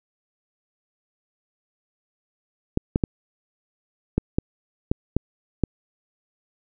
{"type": "clicks", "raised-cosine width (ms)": 3, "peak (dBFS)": -6, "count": 8, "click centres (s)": [2.774, 2.959, 3.038, 4.18, 4.385, 4.915, 5.166, 5.637], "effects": []}